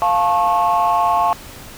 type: chord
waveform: sine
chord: F augmented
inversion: none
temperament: just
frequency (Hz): 698.5 / 873.1 / 1091.3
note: F5 / A5 / C#6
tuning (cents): 0 / -14 / -27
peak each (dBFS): -16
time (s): 0.02-1.33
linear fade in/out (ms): 0
effects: tanh soft clip ceiling -8 dBFS + pink hiss -37 dBFS RMS until 1.77 s